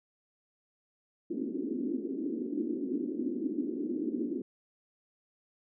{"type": "band-pass noise", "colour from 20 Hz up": "white", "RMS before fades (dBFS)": -34, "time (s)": [1.3, 4.42], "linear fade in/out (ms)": 5, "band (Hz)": [240, 350], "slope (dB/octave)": 48, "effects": []}